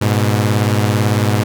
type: beating tone pair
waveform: sawtooth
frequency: 103.83 / 121.83 Hz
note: G#2 / B2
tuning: 0 / -23 cents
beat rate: 18 Hz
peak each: -10 / -13 dBFS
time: 0.01-1.44 s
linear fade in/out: 10 ms
effects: none